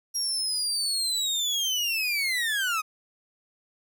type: linear sweep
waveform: 30% pulse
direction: down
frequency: 5650 to 1231 Hz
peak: -22 dBFS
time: 0.14-2.82 s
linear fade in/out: 20 ms
effects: none